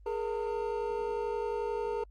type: tone cluster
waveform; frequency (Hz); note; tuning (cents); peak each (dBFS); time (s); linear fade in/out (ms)
triangle; 419 / 470.3 / 907; G#4 / A#4 / A#5; +15 / +15 / -48; -32 / -33 / -36; 0.06-2.04; 5
effects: added 50 Hz sine -51 dBFS peak until 2.1 s + Opus 24 kbps